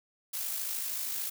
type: noise with amplitude modulation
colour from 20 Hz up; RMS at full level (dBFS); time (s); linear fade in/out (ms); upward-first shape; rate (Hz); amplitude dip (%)
blue; -33; 0.33-1.3; 10; sine; 53.2; 40
effects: none